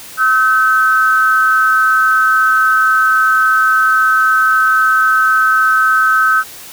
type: tone pair together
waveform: sine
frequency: 1288.3 / 1532 Hz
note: E6 / G6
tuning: -40 / -40 cents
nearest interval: minor third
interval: 300 cents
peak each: -11 dBFS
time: 0.17-6.44 s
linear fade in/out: 50 ms
effects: white hiss -33 dBFS RMS until 6.72 s